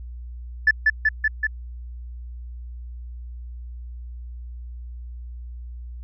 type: tone with echo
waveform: sine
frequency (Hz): 1743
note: A6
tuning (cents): -17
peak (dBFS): -10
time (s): 0.67-0.71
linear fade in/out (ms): 5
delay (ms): 190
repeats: 4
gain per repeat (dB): -2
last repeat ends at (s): 1.47
effects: tanh soft clip ceiling -9 dBFS + added 60 Hz sine -33 dBFS peak until 6.03 s